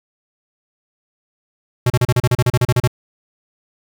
square tone bursts, 123.47 Hz, B2, in tune, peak -12 dBFS, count 14, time 1.86-2.876 s, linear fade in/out 5 ms, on 41 ms, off 34 ms, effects 9-bit

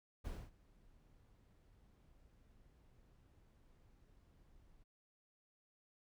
brown noise with ADSR envelope, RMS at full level -43 dBFS, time 0.24-4.84 s, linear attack 20 ms, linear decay 240 ms, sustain -24 dB, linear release 16 ms, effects none

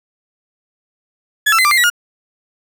35% pulse tone with pitch steps, 1705 / 1331 / 2048 / 1182 / 2096 / 1935 / 1430 Hz, G#6 / E6 / C7 / D6 / C7 / B6 / F6, +45 / +16 / -38 / +11 / +2 / -36 / +41 cents, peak -8 dBFS, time 1.46-1.901 s, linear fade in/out 10 ms, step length 63 ms, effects none

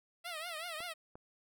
10% pulse tone with vibrato, 662 Hz, E5, 7 cents sharp, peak -32 dBFS, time 0.24-0.94 s, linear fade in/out 20 ms, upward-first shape triangle, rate 5.3 Hz, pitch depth 160 cents each way
clicks, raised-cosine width 1 ms, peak -36 dBFS, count 2, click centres 0.805 / 1.155 s
effects none

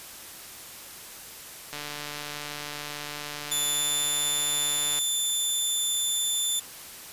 click train, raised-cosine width 0.2 ms, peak -18 dBFS, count 480, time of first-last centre 1.73-4.989 s, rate 147 Hz
15% pulse tone with pitch glide, 3511 to 3531 Hz, A7 to A7, -4 to +5 cents, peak -18 dBFS, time 3.51-6.6 s, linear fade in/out 10 ms, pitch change +9 cents, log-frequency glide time 3.66-3.9 s
effects white hiss -43 dBFS RMS until 7.12 s + resampled to 32000 Hz

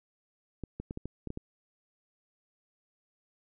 clicks, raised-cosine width 3 ms, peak -24 dBFS, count 8, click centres 0.637 / 0.8 / 0.909 / 0.974 / 1.056 / 1.273 / 1.304 / 1.374 s, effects none

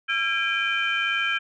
sine tone cluster, 1357 / 1619 / 2359 / 2461 / 3082 Hz, E6 / G#6 / D7 / D#7 / G7, +50 / -45 / +7 / -20 / -30 cents, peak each -29 / -25 / -28 / -30 / -29 dBFS, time 0.08-1.39 s, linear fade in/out 20 ms, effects tanh soft clip ceiling -13 dBFS

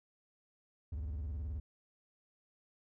triangle tone with vibrato, 73.42 Hz, D2, in tune, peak -35 dBFS, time 0.92-1.6 s, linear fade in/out 5 ms, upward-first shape square, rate 19 Hz, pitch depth 240 cents each way, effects none

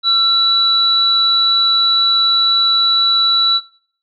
sine tone pair together, 1349 / 3939 Hz, E6 / B7, +40 / -5 cents, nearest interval octave + perfect fifth, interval 1855 cents, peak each -20 / -10 dBFS, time 0.03-3.61 s, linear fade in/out 50 ms, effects noise-tail reverb RT60 0.6 s tail -23 dB re dry

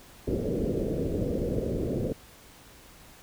white low-pass noise, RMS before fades -29 dBFS, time 0.27-2.13 s, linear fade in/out 10 ms, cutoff 530 Hz, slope 48 dB/octave, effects pink hiss -52 dBFS RMS until 3.22 s

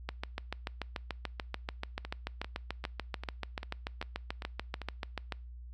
two click trains, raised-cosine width 0.3 ms, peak -19 / -24 dBFS, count 37 / 8, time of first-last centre 0.09-5.323 / 2.05-4.817 s, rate 6.88 / 2.53 Hz, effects noise-tail reverb RT60 0.4 s tail -25 dB re dry + added 60 Hz sine -44 dBFS peak until 5.73 s

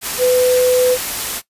sine tone in noise, 502 Hz, B4, 28 cents sharp, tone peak -10 dBFS, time 0.18-0.98 s, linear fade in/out 50 ms, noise white, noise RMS -22 dBFS, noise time 0.01-1.42 s, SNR +9 dB, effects noise-tail reverb RT60 0.1 s tail -17 dB re dry + resampled to 32000 Hz

